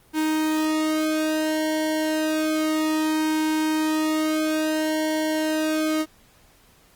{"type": "tone with flanger", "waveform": "sawtooth", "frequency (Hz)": 311.8, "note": "D#4", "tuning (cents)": 4, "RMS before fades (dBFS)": -23, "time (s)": [0.13, 6.06], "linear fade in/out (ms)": 50, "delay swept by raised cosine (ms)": [1.7, 2.42], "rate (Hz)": 0.3, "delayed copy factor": -1, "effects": ["pink hiss -56 dBFS RMS until 6.95 s", "Opus 32 kbps"]}